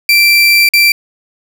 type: tone with dropouts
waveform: 30% pulse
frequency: 2349 Hz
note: D7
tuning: in tune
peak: -3 dBFS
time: 0.09-0.92 s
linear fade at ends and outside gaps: 2 ms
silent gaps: 0.689-0.736 s
effects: none